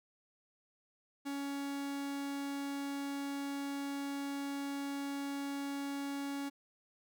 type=tone; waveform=45% pulse; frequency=280 Hz; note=C#4; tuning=18 cents sharp; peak=-37 dBFS; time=1.25-6.5 s; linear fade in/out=20 ms; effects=none